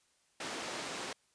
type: band-pass noise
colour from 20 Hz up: pink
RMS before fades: -41 dBFS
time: 0.4-1.13 s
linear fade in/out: 5 ms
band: 310 to 7500 Hz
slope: 12 dB/octave
effects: white hiss -72 dBFS RMS until 1.34 s + resampled to 22050 Hz